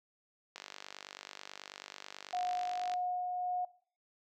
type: click train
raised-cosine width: 0.2 ms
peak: -26 dBFS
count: 118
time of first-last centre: 0.56-2.938 s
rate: 49.2 Hz
type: tone with tremolo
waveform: sine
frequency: 723 Hz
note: F#5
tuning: 40 cents flat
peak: -31 dBFS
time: 2.33-3.65 s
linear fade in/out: 5 ms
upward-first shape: sine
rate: 1.8 Hz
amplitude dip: 25%
effects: noise-tail reverb RT60 0.5 s tail -20 dB re dry + high-pass 400 Hz 12 dB/octave